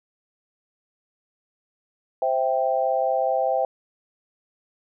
sine chord, C major, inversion none, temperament equal, 523.3 / 659.3 / 784 Hz, C5 / E5 / G5, 0 / 0 / 0 cents, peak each -24 dBFS, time 2.22-3.65 s, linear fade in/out 2 ms, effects none

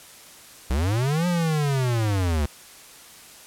square linear two-way sweep, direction up then down, 58.27 to 179.6 to 70.2 Hz, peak -21 dBFS, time 0.7-2.46 s, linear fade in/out 5 ms, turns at 1.27 s, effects white hiss -46 dBFS RMS until 3.46 s + low-pass 12000 Hz 12 dB/octave

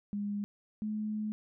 sine tone pair in turn, 204.3 / 213.5 Hz, G#3 / G#3, -28 / +48 cents, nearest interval minor second, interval 76 cents, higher second, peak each -32 / -32 dBFS, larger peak neither, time 0.13-0.44 / 0.82-1.32 s, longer second, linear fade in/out 0 ms, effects none

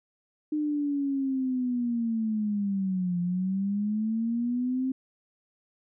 sine linear two-way sweep, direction down then up, 304.9 to 174.1 to 264 Hz, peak -25 dBFS, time 0.52-4.92 s, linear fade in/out 5 ms, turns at 3.2 s, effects none

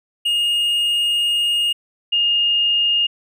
triangle / sine tone pair in turn, 2848 / 2837 Hz, F7 / F7, +33 / +27 cents, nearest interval unison, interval 6 cents, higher first, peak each -14 dBFS, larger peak neither, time 0.25-1.73 / 2.12-3.07 s, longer first, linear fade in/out 10 ms, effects none

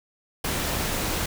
pink noise, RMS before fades -27 dBFS, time 0.44-1.26 s, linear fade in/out 5 ms, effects none

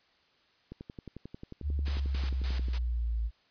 click train, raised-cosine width 3 ms, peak -29 dBFS, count 23, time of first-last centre 0.72-2.684 s, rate 11.2 Hz
sine linear sweep, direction down, 72.9 to 55 Hz, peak -28 dBFS, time 1.62-3.31 s, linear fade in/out 50 ms
white noise with tremolo, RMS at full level -40 dBFS, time 1.85-2.79 s, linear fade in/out 20 ms, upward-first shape square, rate 3.4 Hz, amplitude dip 75%
effects white hiss -67 dBFS RMS until 3.5 s + resampled to 11025 Hz

